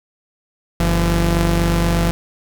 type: tone pair together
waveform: sawtooth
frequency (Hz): 48.34 / 169.6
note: G1 / E3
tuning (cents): -23 / +50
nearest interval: octave + minor seventh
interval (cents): 2173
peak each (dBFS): -13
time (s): 0.8-2.11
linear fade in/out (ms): 0
effects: 7-bit